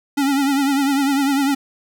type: tone with vibrato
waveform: square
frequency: 277.2 Hz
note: C#4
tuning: in tune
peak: -16 dBFS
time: 0.17-1.55 s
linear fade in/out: 10 ms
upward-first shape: triangle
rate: 10 Hz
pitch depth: 79 cents each way
effects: none